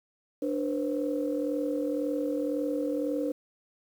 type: tone cluster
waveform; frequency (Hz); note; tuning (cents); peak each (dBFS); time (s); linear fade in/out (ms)
sine; 293.8 / 488.1 / 530; D4 / B4 / C5; +1 / -20 / +22; -29 / -32 / -33; 0.42-3.32; 5
effects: tanh soft clip ceiling -18 dBFS + 9-bit